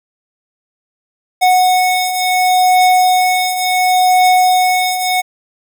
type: beating tone pair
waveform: square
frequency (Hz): 735 / 735.7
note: F#5 / F#5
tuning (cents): -12 / -10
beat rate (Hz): 0.7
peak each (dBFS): -17 / -11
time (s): 1.41-5.22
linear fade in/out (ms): 20
effects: none